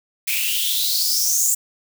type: noise with high-pass filter sweep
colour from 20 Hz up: blue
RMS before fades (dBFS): -20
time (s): 0.27-1.55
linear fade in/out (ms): 10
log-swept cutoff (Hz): 2300 to 7500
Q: 7.3
effects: none